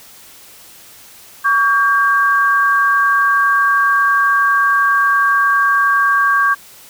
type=tone pair together; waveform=sine; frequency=1132.4 / 1600 Hz; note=C#6 / G6; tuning=+37 / +35 cents; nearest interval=tritone; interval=598 cents; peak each=-13 dBFS; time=1.44-6.55 s; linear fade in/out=20 ms; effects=white hiss -41 dBFS RMS until 6.89 s